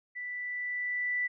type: tone with level ramp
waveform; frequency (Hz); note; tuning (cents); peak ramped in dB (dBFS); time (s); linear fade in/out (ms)
sine; 1975.5; B6; 0; -36 to -27; 0.15-1.28; 20
effects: none